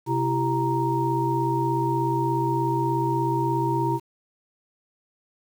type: tone cluster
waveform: sine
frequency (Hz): 130 / 334.9 / 391.6 / 933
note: C3 / E4 / G4 / A#5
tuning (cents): -11 / +27 / -2 / +1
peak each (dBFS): -26 / -26 / -30 / -25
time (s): 0.06-4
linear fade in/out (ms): 50
effects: 8-bit